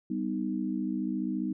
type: chord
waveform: sine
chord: G augmented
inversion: none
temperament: equal with one note detuned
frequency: 196 / 250.5 / 311.1 Hz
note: G3 / B3 / D#4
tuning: 0 / +25 / 0 cents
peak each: -33 dBFS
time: 0.1-1.53 s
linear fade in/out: 5 ms
effects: none